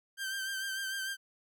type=tone with vibrato; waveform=sawtooth; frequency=1568 Hz; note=G6; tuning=in tune; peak=-31 dBFS; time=0.17-1.17 s; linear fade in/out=50 ms; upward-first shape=triangle; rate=6.7 Hz; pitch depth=41 cents each way; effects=none